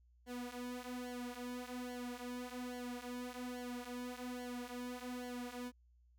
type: tone with flanger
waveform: sawtooth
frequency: 246.9 Hz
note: B3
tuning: in tune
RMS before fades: -45 dBFS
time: 0.26-5.72 s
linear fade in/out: 50 ms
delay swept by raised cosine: 0.79 to 5.59 ms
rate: 1.2 Hz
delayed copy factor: -0.8
effects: added 60 Hz sine -65 dBFS peak until 6.18 s